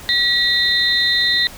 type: tone cluster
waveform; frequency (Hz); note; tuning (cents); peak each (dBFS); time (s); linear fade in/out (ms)
sine; 1934 / 3658 / 4067; B6 / A#7 / C8; -37 / -33 / -50; -18; 0.09-1.47; 0
effects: pink hiss -37 dBFS RMS until 1.57 s